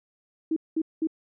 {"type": "tone bursts", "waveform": "sine", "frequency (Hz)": 319.6, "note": "D#4", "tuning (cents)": 47, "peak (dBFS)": -22, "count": 3, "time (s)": [0.51, 1.072], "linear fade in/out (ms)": 5, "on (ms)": 54, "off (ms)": 200, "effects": []}